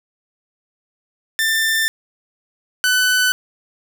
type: tone pair in turn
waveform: sawtooth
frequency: 1785 / 1501 Hz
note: A6 / F#6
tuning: +24 / +24 cents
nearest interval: minor third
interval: 300 cents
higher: first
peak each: -12 / -10 dBFS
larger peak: second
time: 1.39-1.88 / 2.84-3.32 s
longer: first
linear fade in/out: 0 ms
effects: none